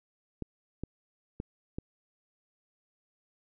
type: clicks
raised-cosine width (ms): 3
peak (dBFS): -22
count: 4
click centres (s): 0.423 / 0.836 / 1.401 / 1.785
effects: none